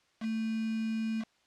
sine tone with quantisation, 222.2 Hz, A3, 17 cents sharp, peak -30 dBFS, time 0.2-1.25 s, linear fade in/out 50 ms, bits 7, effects white hiss -69 dBFS RMS until 1.46 s + low-pass 5000 Hz 12 dB/octave

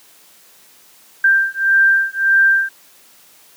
sine beating tone pair, 1578 / 1579.7 Hz, G6 / G6, +11 / +13 cents, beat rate 1.7 Hz, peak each -14 dBFS, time 1.24-2.69 s, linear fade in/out 5 ms, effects white hiss -48 dBFS RMS until 3.56 s + high-pass 150 Hz 12 dB/octave

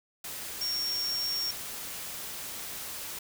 sine tone in noise, 5530 Hz, F8, 18 cents flat, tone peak -29 dBFS, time 0.61-1.51 s, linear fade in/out 5 ms, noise white, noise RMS -39 dBFS, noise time 0.24-3.19 s, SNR +7 dB, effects none

